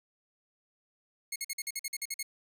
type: tone bursts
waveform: 10% pulse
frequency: 2171 Hz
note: C#7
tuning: 37 cents flat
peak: -24 dBFS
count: 11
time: 1.32-2.229 s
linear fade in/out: 5 ms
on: 39 ms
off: 48 ms
effects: none